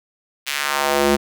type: tone with high-pass filter sweep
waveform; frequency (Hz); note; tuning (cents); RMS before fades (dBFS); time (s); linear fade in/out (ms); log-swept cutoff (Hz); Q
square; 71; C#2; +42; -19; 0.46-1.17; 20; 2700 to 250; 1.3
effects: none